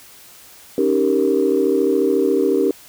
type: chord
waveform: sine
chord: Eb dominant seventh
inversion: third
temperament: equal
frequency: 277.2 / 311.1 / 392 / 466.2 Hz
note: Db4 / Eb4 / G4 / Bb4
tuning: 0 / 0 / 0 / 0 cents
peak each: -20 / -21 / -17 / -19 dBFS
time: 0.78-2.71 s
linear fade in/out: 2 ms
effects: tanh soft clip ceiling -5 dBFS + white hiss -44 dBFS RMS until 2.88 s